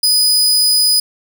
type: tone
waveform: sawtooth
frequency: 4978 Hz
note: D#8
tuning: in tune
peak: -7 dBFS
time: 0.03-1 s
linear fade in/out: 5 ms
effects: none